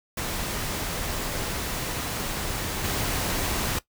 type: noise with level steps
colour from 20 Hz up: pink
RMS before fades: -30 / -27 dBFS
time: 0.17-3.79 s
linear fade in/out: 5 ms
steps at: 2.84 s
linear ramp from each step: 5 ms
effects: noise-tail reverb RT60 0.1 s tail -17 dB re dry